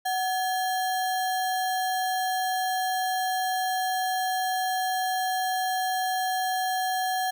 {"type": "tone with sample-and-hold", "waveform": "sine", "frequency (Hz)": 746, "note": "F#5", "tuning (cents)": 14, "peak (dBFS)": -24, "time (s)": [0.05, 7.31], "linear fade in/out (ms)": 10, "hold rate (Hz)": 2450, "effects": []}